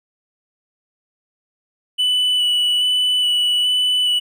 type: tone with vibrato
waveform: triangle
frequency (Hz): 2970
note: F#7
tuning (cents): +6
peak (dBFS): -13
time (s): 1.98-4.2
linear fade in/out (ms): 20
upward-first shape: square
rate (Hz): 1.2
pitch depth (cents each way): 10
effects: none